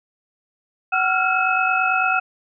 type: tone cluster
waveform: sine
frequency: 751 / 1366 / 1415 / 2580 Hz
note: F#5 / F6 / F6 / E7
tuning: +26 / -39 / +22 / -38 cents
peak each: -22 dBFS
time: 0.92-2.2 s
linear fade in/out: 10 ms
effects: none